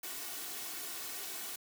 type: noise with comb filter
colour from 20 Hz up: white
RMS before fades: -42 dBFS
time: 0.03-1.56 s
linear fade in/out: 5 ms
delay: 2.7 ms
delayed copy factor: +0.65
effects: high-pass 150 Hz 12 dB/octave